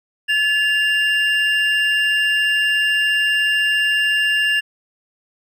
triangle tone pair together, 1721.5 / 2794 Hz, A6 / F7, -38 / 0 cents, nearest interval minor sixth, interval 838 cents, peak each -16 dBFS, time 0.28-4.61 s, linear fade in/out 20 ms, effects none

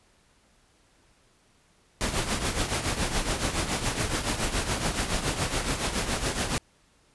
pink noise with tremolo, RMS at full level -25 dBFS, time 2.01-6.58 s, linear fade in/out 0 ms, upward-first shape triangle, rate 7.1 Hz, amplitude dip 70%, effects pink hiss -63 dBFS RMS until 7.14 s + resampled to 24000 Hz

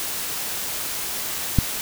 click, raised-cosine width 5 ms, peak -3 dBFS, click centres 1.587 s, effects white hiss -28 dBFS RMS until 1.81 s

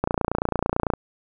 click train, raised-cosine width 1 ms, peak -7 dBFS, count 27, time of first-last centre 0.04-0.937 s, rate 29 Hz, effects none

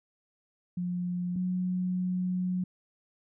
sine tone pair in turn, 177.9 / 182.27 Hz, F3 / F#3, +32 / -26 cents, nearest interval unison, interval 42 cents, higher second, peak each -29 / -27 dBFS, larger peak second, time 0.77-1.36 / 1.36-2.64 s, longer second, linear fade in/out 5 ms, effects none

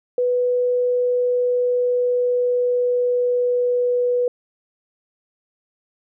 sine tone with pitch glide, 493.9 to 490.8 Hz, B4 to B4, 0 to -11 cents, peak -16 dBFS, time 0.18-4.28 s, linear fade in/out 2 ms, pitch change -11 cents, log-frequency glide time 0.66-4.06 s, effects none

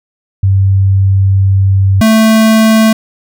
sine / square tone pair in turn, 96.9 / 220.7 Hz, G2 / A3, -20 / +5 cents, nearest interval octave + major second, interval 1425 cents, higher second, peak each -5 dBFS, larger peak neither, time 0.43-2.01 / 2.01-2.93 s, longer first, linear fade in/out 5 ms, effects none

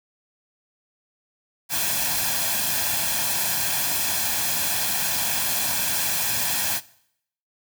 white noise with comb filter, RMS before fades -24 dBFS, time 1.69-6.81 s, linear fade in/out 50 ms, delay 1.2 ms, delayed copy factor +0.6, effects noise-tail reverb RT60 0.7 s tail -20 dB re dry + high-pass 80 Hz 12 dB/octave

